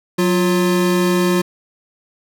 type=tone pair together; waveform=square; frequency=182.9 / 351.3 Hz; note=F#3 / F4; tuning=-20 / +10 cents; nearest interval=major seventh; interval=1130 cents; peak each=-17 / -17 dBFS; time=0.18-1.42 s; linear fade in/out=10 ms; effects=none